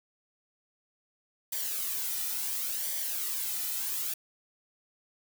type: noise with flanger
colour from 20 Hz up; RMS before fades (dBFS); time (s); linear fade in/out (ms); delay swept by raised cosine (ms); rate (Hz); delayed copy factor
blue; -33; 1.52-4.14; 5; 0.74 to 1.84; 0.71; -0.55
effects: none